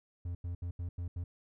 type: tone bursts at uneven times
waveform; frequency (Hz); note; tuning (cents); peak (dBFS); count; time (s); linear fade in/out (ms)
triangle; 87.31; F2; 0; -33; 6; 0.25-0.35 / 0.44-0.55 / 0.62-0.71 / 0.79-0.89 / 0.98-1.08 / 1.16-1.24; 5
effects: none